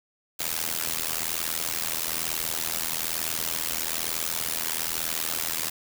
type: noise with amplitude modulation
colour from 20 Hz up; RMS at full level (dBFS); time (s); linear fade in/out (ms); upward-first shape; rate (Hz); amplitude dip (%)
white; -25; 0.39-5.7; 10; sine; 81.1; 100
effects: none